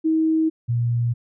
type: tone pair in turn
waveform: sine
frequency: 318.7 / 118.83 Hz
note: D#4 / A#2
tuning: +42 / +34 cents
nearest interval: octave + perfect fourth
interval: 1708 cents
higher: first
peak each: -16 / -18 dBFS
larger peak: first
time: 0.04-0.5 / 0.68-1.14 s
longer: neither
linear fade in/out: 20 ms
effects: none